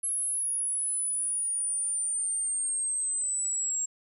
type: linear sweep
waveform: sine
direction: down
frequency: 10830 to 7530 Hz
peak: -27 dBFS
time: 0.03-3.86 s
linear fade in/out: 10 ms
effects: none